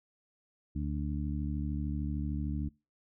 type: harmonic tone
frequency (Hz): 73.3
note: D2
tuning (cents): -3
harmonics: 1 / 2 / 3 / 4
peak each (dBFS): -34 / -37 / -39 / -40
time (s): 0.75-2.69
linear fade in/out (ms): 10
effects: noise-tail reverb RT60 0.3 s tail -26 dB re dry